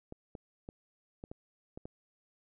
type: clicks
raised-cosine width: 2 ms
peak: -30 dBFS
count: 7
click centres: 0.124 / 0.352 / 0.689 / 1.239 / 1.315 / 1.775 / 1.855 s
effects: none